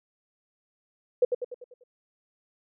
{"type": "tone with echo", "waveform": "sine", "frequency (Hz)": 493.9, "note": "B4", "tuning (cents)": 0, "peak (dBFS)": -16, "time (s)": [1.22, 1.25], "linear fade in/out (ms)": 5, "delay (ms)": 98, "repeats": 6, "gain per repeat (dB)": -6, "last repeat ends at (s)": 1.838, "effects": []}